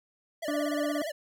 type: tone with vibrato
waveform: square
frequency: 625 Hz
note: D#5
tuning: 8 cents sharp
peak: -33 dBFS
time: 0.42-1.12 s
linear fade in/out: 10 ms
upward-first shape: sine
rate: 17 Hz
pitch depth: 130 cents each way
type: harmonic tone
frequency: 293.7 Hz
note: D4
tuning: in tune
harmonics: 1 / 2 / 4 / 5 / 6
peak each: -30 / -34 / -41 / -48 / -45 dBFS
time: 0.48-1.02 s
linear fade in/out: 2 ms
effects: none